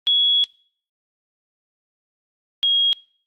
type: tone pair in turn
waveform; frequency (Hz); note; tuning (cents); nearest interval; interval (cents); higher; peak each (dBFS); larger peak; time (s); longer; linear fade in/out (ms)
sine; 3356 / 3277; G#7 / G#7; +17 / -24; unison; 41; first; -14 / -15; first; 0.07-0.44 / 2.63-2.93; first; 0
effects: noise-tail reverb RT60 0.5 s tail -24 dB re dry + Opus 32 kbps